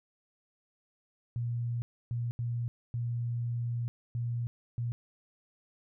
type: tone bursts at uneven times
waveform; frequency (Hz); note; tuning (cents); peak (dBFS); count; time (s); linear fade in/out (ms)
sine; 118.9; A#2; +35; -30; 6; 1.36-1.82 / 2.11-2.31 / 2.39-2.68 / 2.94-3.88 / 4.15-4.47 / 4.78-4.92; 0
effects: none